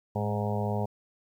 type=harmonic tone with a mistuned harmonic; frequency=103.83 Hz; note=G#2; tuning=in tune; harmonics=1 / 2 / 4 / 5 / 6 / 7 / 8 / 9; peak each=-30 / -33 / -36 / -37 / -38 / -38 / -39 / -40 dBFS; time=0.15-0.86 s; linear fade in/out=10 ms; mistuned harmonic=1; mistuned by=+50 cents; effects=10-bit